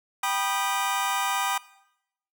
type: chord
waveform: sawtooth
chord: G augmented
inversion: none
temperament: just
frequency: 784 / 980 / 1225 Hz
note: G5 / B5 / D#6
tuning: 0 / -14 / -27 cents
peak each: -25 dBFS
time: 0.23-1.58 s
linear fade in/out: 5 ms
effects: noise-tail reverb RT60 0.8 s tail -19 dB re dry